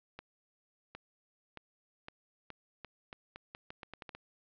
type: accelerating click train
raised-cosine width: 0.3 ms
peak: -28 dBFS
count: 15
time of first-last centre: 0.19-4.15 s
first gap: 760 ms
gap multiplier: 0.82
effects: low-pass 4000 Hz 12 dB/octave